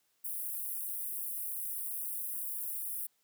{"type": "high-pass noise", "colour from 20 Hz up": "white", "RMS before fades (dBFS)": -38, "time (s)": [0.24, 3.07], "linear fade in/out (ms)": 10, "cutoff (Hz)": 9600, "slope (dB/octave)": 48, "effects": ["white hiss -75 dBFS RMS until 3.23 s", "high-pass 100 Hz 12 dB/octave"]}